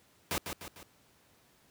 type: noise with echo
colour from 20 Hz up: pink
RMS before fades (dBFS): -32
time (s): 0.31-0.38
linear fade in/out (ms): 0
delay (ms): 150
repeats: 3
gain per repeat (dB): -6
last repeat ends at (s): 0.83
effects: pink hiss -65 dBFS RMS until 1.7 s + high-pass 80 Hz 12 dB/octave